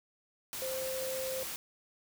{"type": "tone in noise", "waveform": "sine", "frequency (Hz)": 523.3, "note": "C5", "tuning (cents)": 0, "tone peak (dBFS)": -35, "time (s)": [0.62, 1.43], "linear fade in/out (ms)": 0, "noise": "white", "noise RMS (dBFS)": -40, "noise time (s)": [0.53, 1.56], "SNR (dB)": 2, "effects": []}